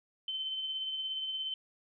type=tone with tremolo; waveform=sine; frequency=3076 Hz; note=G7; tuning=33 cents flat; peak=-32 dBFS; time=0.28-1.54 s; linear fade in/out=2 ms; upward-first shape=triangle; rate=17 Hz; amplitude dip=40%; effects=none